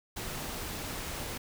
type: noise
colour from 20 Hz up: pink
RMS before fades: -38 dBFS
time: 0.16-1.38 s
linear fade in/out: 10 ms
effects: none